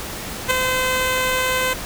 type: tone with ADSR envelope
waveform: 10% pulse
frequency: 513 Hz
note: C5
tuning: 34 cents flat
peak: -4 dBFS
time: 0.48-1.74 s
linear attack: 28 ms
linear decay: 5 ms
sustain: -6 dB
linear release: 14 ms
effects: pink hiss -30 dBFS RMS until 1.85 s